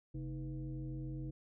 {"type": "tone with frequency modulation", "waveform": "sine", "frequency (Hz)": 134.2, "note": "C3", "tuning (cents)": 44, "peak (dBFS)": -39, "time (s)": [0.14, 1.31], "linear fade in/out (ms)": 10, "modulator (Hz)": 181, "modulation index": 1, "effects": []}